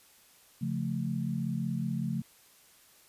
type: chord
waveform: sine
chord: Db augmented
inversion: none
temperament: equal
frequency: 138.59 / 174.61 / 220 Hz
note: Db3 / F3 / A3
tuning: 0 / 0 / 0 cents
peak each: -34 dBFS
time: 0.61-2.22 s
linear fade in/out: 10 ms
effects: white hiss -60 dBFS RMS until 3.08 s + resampled to 32000 Hz